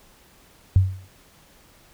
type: tone with exponential decay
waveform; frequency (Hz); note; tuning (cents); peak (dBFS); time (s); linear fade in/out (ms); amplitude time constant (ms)
sine; 94.3; F#2; +33; -9; 0.76-1.08; 0; 69
effects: pink hiss -54 dBFS RMS until 1.93 s